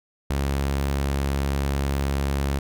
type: tone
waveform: sawtooth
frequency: 69.3 Hz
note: C#2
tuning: in tune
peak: -18 dBFS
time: 0.3-2.59 s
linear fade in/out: 5 ms
effects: none